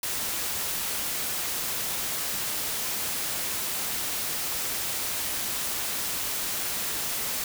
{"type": "noise", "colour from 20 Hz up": "white", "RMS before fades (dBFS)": -30, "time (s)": [0.03, 7.44], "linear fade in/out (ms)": 2, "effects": []}